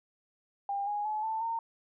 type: tone with pitch steps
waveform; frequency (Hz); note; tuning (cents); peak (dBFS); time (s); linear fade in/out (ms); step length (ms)
sine; 800 / 827.3 / 855.4 / 884.6 / 914.7; G5 / G#5 / A5 / A5 / A#5; +35 / -7 / -49 / +9 / -33; -30; 0.69-1.59; 2; 180
effects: none